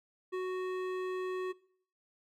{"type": "tone with hard clipping", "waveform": "triangle", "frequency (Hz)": 370, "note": "F#4", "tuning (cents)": 0, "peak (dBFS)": -35, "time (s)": [0.32, 1.53], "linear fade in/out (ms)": 20, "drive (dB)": 17, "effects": ["noise-tail reverb RT60 0.6 s tail -21 dB re dry"]}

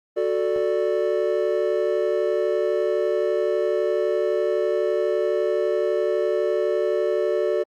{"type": "chord", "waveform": "triangle", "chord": "D major", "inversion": "first", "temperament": "equal with one note detuned", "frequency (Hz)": [368.1, 440, 587.3], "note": ["F#4", "A4", "D5"], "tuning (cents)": [-9, 0, 0], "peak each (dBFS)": -22, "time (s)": [0.16, 7.64], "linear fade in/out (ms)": 20, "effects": ["Opus 32 kbps"]}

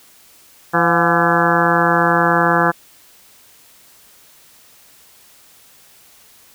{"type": "harmonic tone with a mistuned harmonic", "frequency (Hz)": 169.3, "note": "E3", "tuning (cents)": 46, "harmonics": [1, 2, 3, 4, 5, 6, 7, 8, 9, 10], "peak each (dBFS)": [-21, -21, -21, -21, -21, -21, -21, -21, -21, -21], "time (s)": [0.73, 2.72], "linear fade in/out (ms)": 20, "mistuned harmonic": 4, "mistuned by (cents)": 71, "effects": ["white hiss -48 dBFS RMS until 6.54 s"]}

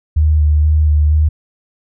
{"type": "tone with vibrato", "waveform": "sine", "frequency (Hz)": 76, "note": "D#2", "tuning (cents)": -40, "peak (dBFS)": -8, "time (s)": [0.16, 1.29], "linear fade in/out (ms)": 10, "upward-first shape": "square", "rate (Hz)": 2.1, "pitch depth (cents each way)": 19, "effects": []}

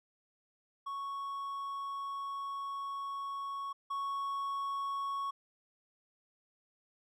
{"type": "tone pair in turn", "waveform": "triangle", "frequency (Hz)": [1108.7, 1108.7], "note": ["C#6", "C#6"], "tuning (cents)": [0, 0], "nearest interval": "unison", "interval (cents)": 0, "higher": "neither", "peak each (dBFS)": [-35, -32], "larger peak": "second", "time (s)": [[0.86, 3.73], [3.9, 5.31]], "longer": "first", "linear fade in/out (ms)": 10, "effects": []}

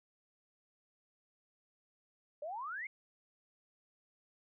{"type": "exponential sweep", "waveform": "sine", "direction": "up", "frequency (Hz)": [566, 2217], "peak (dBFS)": -39, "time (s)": [2.42, 2.87], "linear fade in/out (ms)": 5, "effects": []}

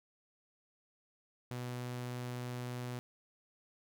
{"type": "tone", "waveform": "sawtooth", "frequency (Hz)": 123.47, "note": "B2", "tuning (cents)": 0, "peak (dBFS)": -35, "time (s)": [1.51, 2.99], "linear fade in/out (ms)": 0, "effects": []}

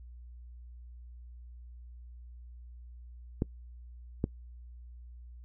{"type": "clicks", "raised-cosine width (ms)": 3, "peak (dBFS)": -15, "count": 2, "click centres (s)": [3.421, 4.241], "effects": ["noise-tail reverb RT60 0.1 s tail -24 dB re dry", "added 60 Hz sine -46 dBFS peak until 5.44 s"]}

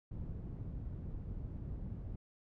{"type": "low-pass noise", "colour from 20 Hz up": "white", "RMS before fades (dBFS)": -43, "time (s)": [0.11, 2.16], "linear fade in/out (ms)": 5, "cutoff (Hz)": 110, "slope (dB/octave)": 12, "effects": []}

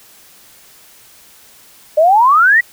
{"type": "exponential sweep", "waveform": "sine", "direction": "up", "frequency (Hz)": [591, 1975.5], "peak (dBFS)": -6, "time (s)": [1.97, 2.61], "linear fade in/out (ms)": 10, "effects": ["white hiss -44 dBFS RMS until 2.72 s"]}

